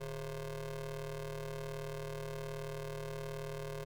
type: ring-modulated tone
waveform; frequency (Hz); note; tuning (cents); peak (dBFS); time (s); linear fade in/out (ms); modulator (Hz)
25% pulse; 130.81; C3; 0; -33; 0-3.85; 20; 281
effects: none